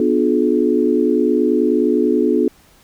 sine chord, B diminished seventh, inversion none, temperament just, 246.9 / 296.3 / 355.6 / 426.7 Hz, B3 / D4 / F4 / Ab4, 0 / +15 / +31 / +47 cents, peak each -18 dBFS, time 0-2.48 s, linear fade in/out 2 ms, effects pink hiss -51 dBFS RMS until 2.83 s

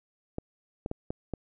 clicks, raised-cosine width 2 ms, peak -19 dBFS, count 5, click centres 0.384 / 0.861 / 0.914 / 1.105 / 1.337 s, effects none

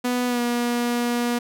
sawtooth tone with pitch glide, 246.9 to 240.1 Hz, B3 to B3, 0 to -49 cents, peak -17 dBFS, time 0.04-1.39 s, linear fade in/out 10 ms, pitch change -49 cents, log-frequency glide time 0.27-0.4 s, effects none

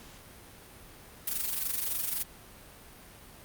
blue noise with amplitude modulation, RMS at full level -29 dBFS, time 1.27-2.23 s, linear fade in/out 5 ms, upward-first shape sine, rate 23.6 Hz, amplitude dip 65%, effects pink hiss -51 dBFS RMS until 3.44 s + Opus 48 kbps

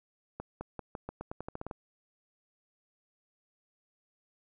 accelerating click train, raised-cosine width 1 ms, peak -24 dBFS, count 13, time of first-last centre 0.4-1.712 s, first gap 210 ms, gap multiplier 0.87, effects none

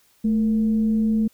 sine tone with frequency modulation, 218.6 Hz, A3, 11 cents flat, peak -17 dBFS, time 0.24-1.28 s, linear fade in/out 10 ms, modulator 247 Hz, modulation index 0.21, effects white hiss -60 dBFS RMS until 1.33 s

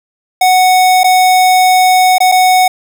square tone with dropouts, 740 Hz, F#5, in tune, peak -6 dBFS, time 0.41-2.68 s, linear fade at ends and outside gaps 5 ms, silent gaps 1.034-1.042 / 2.183-2.203 / 2.317-2.321 s, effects none

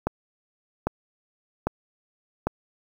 click train, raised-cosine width 1 ms, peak -9 dBFS, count 4, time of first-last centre 0.07-2.47 s, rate 1.25 Hz, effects 7-bit

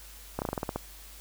slowing click train, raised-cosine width 1 ms, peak -16 dBFS, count 9, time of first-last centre 0.39-0.76 s, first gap 29 ms, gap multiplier 1.13, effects added 50 Hz sine -49 dBFS peak until 1.2 s + white hiss -50 dBFS RMS until 1.2 s

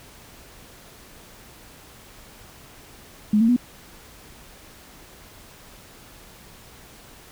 sine tone with pitch steps, 210.8 / 227.2 / 245 Hz, G#3 / A#3 / B3, +26 / -44 / -14 cents, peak -14 dBFS, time 3.33-3.564 s, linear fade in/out 5 ms, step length 78 ms, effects pink hiss -47 dBFS RMS until 7.31 s

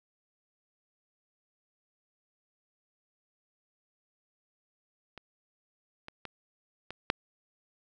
clicks, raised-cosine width 0.3 ms, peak -28 / -26 / -23 / -23 / -8 dBFS, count 5, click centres 5.177 / 6.084 / 6.253 / 6.906 / 7.101 s, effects none

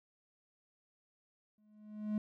triangle tone with exponential growth, 211.8 Hz, G#3, 34 cents sharp, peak -28 dBFS, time 1.58-2.18 s, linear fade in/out 2 ms, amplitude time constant 130 ms, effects none

